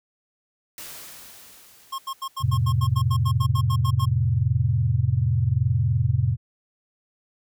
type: noise with exponential decay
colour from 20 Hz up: white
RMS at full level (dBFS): -37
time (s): 0.78-3.5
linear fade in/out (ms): 1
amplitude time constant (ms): 590
type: tone bursts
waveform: square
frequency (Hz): 1075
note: C6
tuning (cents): +47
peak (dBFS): -28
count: 15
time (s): 1.92-4.057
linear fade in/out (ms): 10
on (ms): 65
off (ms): 83
type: chord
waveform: sine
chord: F major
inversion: none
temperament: equal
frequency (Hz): 87.31 / 110 / 130.81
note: F2 / A2 / C3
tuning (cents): 0 / 0 / 0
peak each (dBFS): -25 / -22 / -22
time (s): 2.4-6.37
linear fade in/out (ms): 50
effects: none